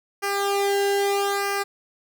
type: tone with flanger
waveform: sawtooth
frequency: 399.7 Hz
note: G4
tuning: 34 cents sharp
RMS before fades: -23 dBFS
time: 0.22-1.64 s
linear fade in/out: 20 ms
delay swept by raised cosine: 0.27 to 0.87 ms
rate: 0.78 Hz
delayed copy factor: -0.85
effects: none